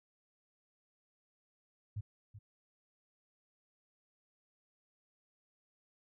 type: tone with echo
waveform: sine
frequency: 104.2 Hz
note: G#2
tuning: 6 cents sharp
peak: -36 dBFS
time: 1.96-2.01 s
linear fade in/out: 10 ms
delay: 380 ms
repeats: 1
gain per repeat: -12 dB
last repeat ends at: 2.39 s
effects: none